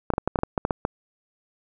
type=clicks; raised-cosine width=1 ms; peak=-8 dBFS; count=11; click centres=0.103 / 0.137 / 0.181 / 0.276 / 0.358 / 0.389 / 0.434 / 0.578 / 0.651 / 0.708 / 0.851 s; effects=none